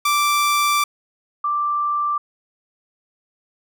sawtooth / sine tone pair in turn, 1172 / 1176.5 Hz, D6 / D6, -4 / +3 cents, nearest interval unison, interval 7 cents, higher second, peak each -12 / -18 dBFS, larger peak first, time 0.05-0.84 / 1.44-2.18 s, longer first, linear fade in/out 5 ms, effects none

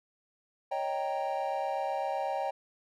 triangle chord, Eb dominant seventh, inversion third, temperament equal, 554.4 / 622.3 / 784 / 932.3 Hz, Db5 / Eb5 / G5 / Bb5, 0 / 0 / 0 / 0 cents, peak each -34 / -35 / -31 / -37 dBFS, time 0.71-2.51 s, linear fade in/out 10 ms, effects none

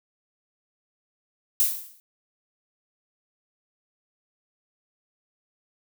violet noise with exponential decay, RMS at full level -18 dBFS, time 1.6-2 s, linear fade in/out 0 ms, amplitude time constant 85 ms, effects none

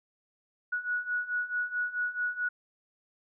sine beating tone pair, 1462 / 1466.6 Hz, F#6 / F#6, -21 / -16 cents, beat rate 4.6 Hz, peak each -34 / -31 dBFS, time 0.72-2.49 s, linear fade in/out 10 ms, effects none

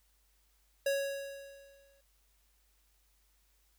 square tone with exponential decay, 554.4 Hz, C#5, in tune, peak -28 dBFS, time 0.86-2.01 s, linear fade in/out 5 ms, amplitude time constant 250 ms, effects added 50 Hz sine -70 dBFS peak until 3.78 s + white hiss -73 dBFS RMS until 3.78 s

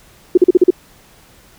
sine tone bursts, 360 Hz, F#4, 47 cents flat, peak -3 dBFS, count 6, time 0.35-0.705 s, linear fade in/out 5 ms, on 25 ms, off 41 ms, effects pink hiss -47 dBFS RMS until 1.58 s

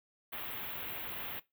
white band-stop noise, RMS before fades -41 dBFS, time 0.32-1.4 s, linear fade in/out 10 ms, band 3500 to 13000 Hz, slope 48 dB/octave, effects noise-tail reverb RT60 0.2 s tail -19 dB re dry

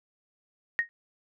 sine tone with exponential decay, 1864.7 Hz, A#6, in tune, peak -18 dBFS, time 0.79-0.89 s, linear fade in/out 0 ms, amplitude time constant 20 ms, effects none

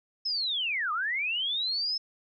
sine linear two-way sweep, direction down then up, 5274 to 1174.7 to 5274 Hz, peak -27 dBFS, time 0.25-1.98 s, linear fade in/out 10 ms, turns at 0.92 s, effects none

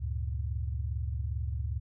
sine tone cluster, 71.7 / 96.6 / 114.1 Hz, D2 / G2 / A#2, -41 / -25 / -37 cents, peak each -32 / -38 / -37 dBFS, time 0-1.8 s, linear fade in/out 20 ms, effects none

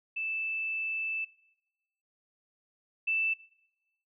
sine tone pair in turn, 2638 / 2648 Hz, E7 / E7, +1 / +7 cents, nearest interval unison, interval 6 cents, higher second, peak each -31 / -26 dBFS, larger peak second, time 0.16-1.25 / 3.07-3.34 s, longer first, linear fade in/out 10 ms, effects noise-tail reverb RT60 1.0 s tail -21 dB re dry

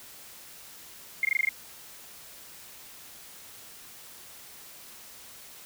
sine tone bursts, 2123 Hz, C7, 25 cents sharp, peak -21 dBFS, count 7, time 1.23-1.49 s, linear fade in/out 2 ms, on 20 ms, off 20 ms, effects white hiss -48 dBFS RMS until 5.65 s

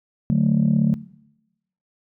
sine chord, D major, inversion none, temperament just, 146.83 / 183.54 / 220.2 Hz, D3 / F#3 / A3, 0 / -14 / +2 cents, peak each -19 dBFS, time 0.3-0.94 s, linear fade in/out 0 ms, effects noise-tail reverb RT60 0.9 s tail -20 dB re dry + tanh soft clip ceiling -9 dBFS

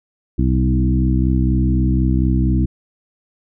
harmonic tone with a mistuned harmonic, 64.1 Hz, C2, 35 cents flat, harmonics 1 / 2 / 3 / 4 / 5, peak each -16 / -19 / -21 / -22 / -23 dBFS, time 0.38-2.66 s, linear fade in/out 10 ms, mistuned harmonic 2, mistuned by -15 cents, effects none

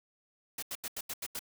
white noise bursts, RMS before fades -38 dBFS, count 7, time 0.58-1.393 s, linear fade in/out 5 ms, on 45 ms, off 83 ms, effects none

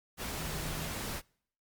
sine tone in noise, 158.1 Hz, D#3, 28 cents sharp, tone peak -42 dBFS, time 0.37-0.92 s, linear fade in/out 50 ms, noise pink, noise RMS -38 dBFS, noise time 0.17-1.22 s, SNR -7 dB, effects noise-tail reverb RT60 0.6 s tail -26 dB re dry + Opus 48 kbps

